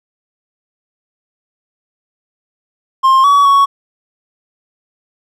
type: tone with pitch steps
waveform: triangle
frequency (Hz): 1060 / 1133 / 1114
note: C6 / C#6 / C#6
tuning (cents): +22 / +37 / +8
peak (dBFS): -4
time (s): 3.03-3.66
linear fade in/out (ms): 20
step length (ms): 210
effects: none